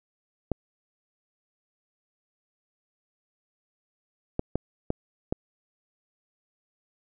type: clicks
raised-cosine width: 2 ms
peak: -12 dBFS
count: 5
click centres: 0.517 / 4.394 / 4.556 / 4.904 / 5.325 s
effects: none